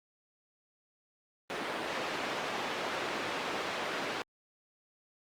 pink band-pass noise, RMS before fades -36 dBFS, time 1.5-4.22 s, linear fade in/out 0 ms, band 350 to 3200 Hz, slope 12 dB/octave, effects Opus 32 kbps

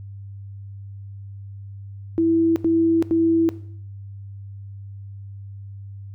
sine tone bursts, 329.6 Hz, E4, in tune, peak -15 dBFS, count 3, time 2.18-3.49 s, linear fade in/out 0 ms, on 380 ms, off 85 ms, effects noise-tail reverb RT60 0.6 s tail -17 dB re dry + added 99 Hz sine -34 dBFS peak until 6.14 s

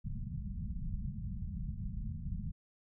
pink low-pass noise, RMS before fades -39 dBFS, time 0.04-2.52 s, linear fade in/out 20 ms, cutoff 220 Hz, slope 96 dB/octave, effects none

